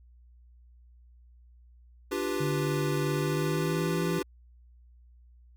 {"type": "chord", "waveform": "square", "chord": "G dominant seventh", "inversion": "second", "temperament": "equal", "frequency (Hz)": [293.7, 349.2, 392, 493.9], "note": ["D4", "F4", "G4", "B4"], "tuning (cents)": [0, 0, 0, 0], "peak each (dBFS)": [-36, -35, -33, -38], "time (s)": [2.11, 4.23], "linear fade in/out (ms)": 10}
{"type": "tone with pitch glide", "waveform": "sine", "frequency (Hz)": [146.9, 167.77], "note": ["D3", "E3"], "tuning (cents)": [1, 31], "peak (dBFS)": -29, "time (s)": [2.4, 4.19], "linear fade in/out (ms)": 5, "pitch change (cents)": 230, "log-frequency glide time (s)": [3.13, 4.01]}
{"effects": ["added 60 Hz sine -53 dBFS peak until 5.56 s"]}